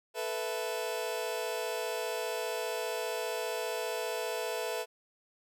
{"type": "chord", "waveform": "sawtooth", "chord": "A suspended second", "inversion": "none", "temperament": "just", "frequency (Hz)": [440, 495, 660], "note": ["A4", "B4", "E5"], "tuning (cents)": [0, 4, 2], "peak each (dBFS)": -33, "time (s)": [0.14, 4.86], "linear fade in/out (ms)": 50, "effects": []}